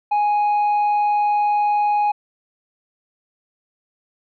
sine tone with tanh clipping, 830.6 Hz, G#5, in tune, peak -16 dBFS, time 0.11-2.12 s, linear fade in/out 10 ms, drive 3 dB, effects none

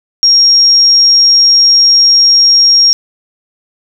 sine tone, 5580 Hz, F8, 2 cents flat, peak -3 dBFS, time 0.23-2.93 s, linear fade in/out 0 ms, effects none

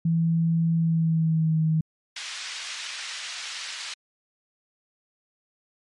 sine tone with pitch glide, 165.2 to 158.56 Hz, E3 to D#3, +4 to +33 cents, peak -19 dBFS, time 0.05-1.81 s, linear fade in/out 5 ms, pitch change -71 cents, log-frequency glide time 0.75-1.59 s
white band-pass noise, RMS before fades -35 dBFS, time 2.16-3.94 s, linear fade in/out 5 ms, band 1600 to 4900 Hz, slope 12 dB/octave
violet noise with exponential decay, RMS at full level -38 dBFS, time 2.73-3.08 s, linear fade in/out 2 ms, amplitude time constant 76 ms
effects low-pass 8000 Hz 12 dB/octave + MP3 48 kbps

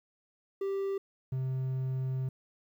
triangle tone pair in turn, 392 / 130.81 Hz, G4 / C3, 0 / 0 cents, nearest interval octave + perfect fifth, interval 1900 cents, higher first, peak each -28 dBFS, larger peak neither, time 0.61-0.98 / 1.32-2.29 s, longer second, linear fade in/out 5 ms, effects 11-bit

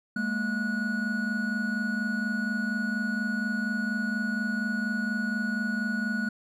triangle tone cluster, 206.8 / 231 / 1462 Hz, G#3 / A#3 / F#6, -7 / -16 / -21 cents, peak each -29 dBFS, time 0.16-6.29 s, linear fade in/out 5 ms, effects none

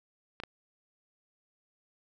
clicks, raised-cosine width 0.3 ms, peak -22 dBFS, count 2, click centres 0.401 / 0.436 s, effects none

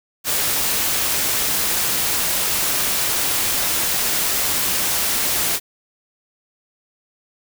white noise, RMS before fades -20 dBFS, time 0.24-5.6 s, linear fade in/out 50 ms, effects none

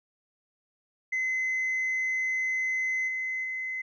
sine tone with level steps, 2045 Hz, C7, 40 cents flat, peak -24 / -28 / -30 dBFS, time 1.12-3.82 s, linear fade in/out 10 ms, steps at 3.07 / 3.43 s, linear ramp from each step 20 ms, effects tanh soft clip ceiling -24 dBFS

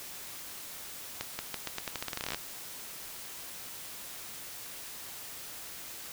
accelerating click train, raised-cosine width 0.2 ms, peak -16 dBFS, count 19, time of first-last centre 1.21-2.346 s, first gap 180 ms, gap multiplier 0.85, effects white hiss -44 dBFS RMS until 6.12 s

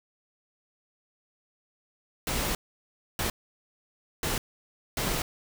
pink noise bursts at uneven times, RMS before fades -29 dBFS, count 4, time 2.27-2.55 / 3.19-3.3 / 4.23-4.38 / 4.97-5.22 s, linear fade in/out 2 ms, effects none

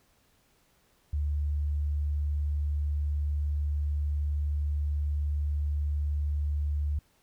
sine tone, 73.42 Hz, D2, in tune, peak -26 dBFS, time 1.13-6.99 s, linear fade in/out 5 ms, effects pink hiss -67 dBFS RMS until 7.22 s

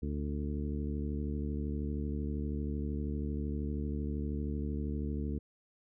harmonic tone with a mistuned harmonic, 72.8 Hz, D2, 15 cents flat, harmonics 1 / 2 / 3 / 4 / 5 / 6, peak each -35 / -41 / -39 / -42 / -47 / -47 dBFS, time 0.02-5.39 s, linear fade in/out 10 ms, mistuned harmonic 6, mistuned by +33 cents, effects none

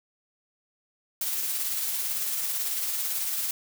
blue noise with tremolo, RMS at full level -28 dBFS, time 1.21-3.51 s, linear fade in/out 2 ms, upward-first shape sine, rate 18 Hz, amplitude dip 30%, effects none

